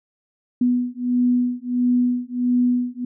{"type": "beating tone pair", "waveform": "sine", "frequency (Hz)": [245.7, 247.2], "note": ["B3", "B3"], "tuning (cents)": [-9, 2], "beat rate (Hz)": 1.5, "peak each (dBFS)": -20, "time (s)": [0.61, 3.05], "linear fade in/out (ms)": 5, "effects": []}